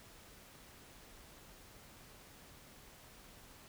silence, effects pink hiss -58 dBFS RMS until 3.68 s

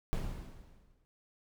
brown noise with exponential decay, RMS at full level -32 dBFS, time 0.13-1.05 s, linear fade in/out 0 ms, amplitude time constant 200 ms, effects none

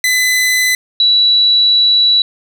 sawtooth / sine tone pair in turn, 2011 / 3932 Hz, B6 / B7, +31 / -8 cents, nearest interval octave, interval 1161 cents, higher second, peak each -7 dBFS, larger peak neither, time 0.04-0.75 / 1-2.22 s, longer second, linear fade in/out 2 ms, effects none

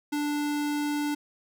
square tone, 293.7 Hz, D4, in tune, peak -27 dBFS, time 0.12-1.15 s, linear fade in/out 10 ms, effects none

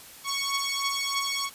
10% pulse beating tone pair, 1108.7 / 1111.9 Hz, C#6 / C#6, 0 / +5 cents, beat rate 3.2 Hz, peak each -21 dBFS, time 0.24-1.5 s, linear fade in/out 50 ms, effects white hiss -47 dBFS RMS until 1.54 s + resampled to 32000 Hz

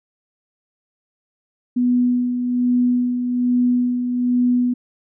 sine tone with tremolo, 246.4 Hz, B3, 4 cents flat, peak -13 dBFS, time 1.76-4.74 s, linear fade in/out 10 ms, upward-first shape sine, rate 1.2 Hz, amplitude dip 50%, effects none

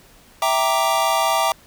square chord, E half-diminished seventh, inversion none, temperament equal, 659.3 / 784 / 932.3 / 1174.7 Hz, E5 / G5 / Bb5 / D6, 0 / 0 / 0 / 0 cents, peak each -23 dBFS, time 0.42-1.52 s, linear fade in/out 2 ms, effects pink hiss -50 dBFS RMS until 1.66 s

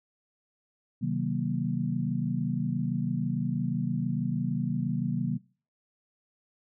sine chord, C half-diminished seventh, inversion none, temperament just, 130.81 / 156.98 / 188.37 / 235.5 Hz, C3 / Eb3 / Gb3 / Bb3, 0 / +16 / +31 / +18 cents, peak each -32 dBFS, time 1.01-5.38 s, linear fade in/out 20 ms, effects noise-tail reverb RT60 0.4 s tail -23 dB re dry

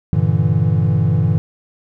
triangle chord, E half-diminished seventh, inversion first, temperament equal, 98 / 116.54 / 146.83 / 164.81 Hz, G2 / Bb2 / D3 / E3, 0 / 0 / 0 / 0 cents, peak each -16 dBFS, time 0.13-1.38 s, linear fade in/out 0 ms, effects none

